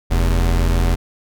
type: tone pair together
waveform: square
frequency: 43.46 / 81.8 Hz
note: F1 / E2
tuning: -8 / -13 cents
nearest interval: major seventh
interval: 1095 cents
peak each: -15 / -21 dBFS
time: 0.1-0.96 s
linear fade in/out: 20 ms
effects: none